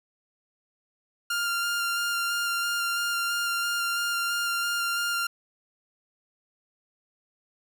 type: tone with vibrato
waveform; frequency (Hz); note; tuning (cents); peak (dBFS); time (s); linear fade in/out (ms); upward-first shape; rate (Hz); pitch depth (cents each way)
sawtooth; 1396.9; F6; 0; -22; 1.3-5.27; 5; square; 3; 9
effects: none